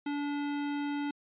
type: tone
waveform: square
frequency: 288.6 Hz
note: D4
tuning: 30 cents flat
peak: -32 dBFS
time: 0.06-1.11 s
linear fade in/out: 5 ms
effects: resampled to 8000 Hz